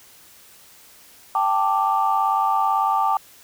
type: chord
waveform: sine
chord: G suspended second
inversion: none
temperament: just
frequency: 784 / 882 / 1176 Hz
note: G5 / A5 / D6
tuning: 0 / +4 / +2 cents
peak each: -21 dBFS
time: 1.35-3.17 s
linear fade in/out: 2 ms
effects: tanh soft clip ceiling -8 dBFS + white hiss -49 dBFS RMS until 3.43 s